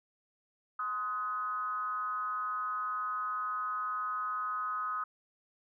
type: tone with frequency modulation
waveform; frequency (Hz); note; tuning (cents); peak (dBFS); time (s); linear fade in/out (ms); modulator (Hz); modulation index
sine; 1259; D#6; +20; -32; 0.79-5.04; 5; 224; 0.57
effects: none